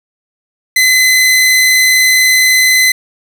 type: tone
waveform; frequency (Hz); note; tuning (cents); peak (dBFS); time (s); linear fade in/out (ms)
sawtooth; 2031; B6; +48; -3; 0.76-2.92; 5
effects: none